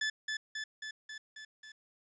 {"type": "tone with echo", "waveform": "sawtooth", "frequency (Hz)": 1737, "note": "A6", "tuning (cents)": -23, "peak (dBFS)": -27, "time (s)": [0.01, 0.1], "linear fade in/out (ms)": 5, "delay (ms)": 270, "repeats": 6, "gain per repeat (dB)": -3, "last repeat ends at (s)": 1.72, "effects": ["resampled to 16000 Hz", "11-bit"]}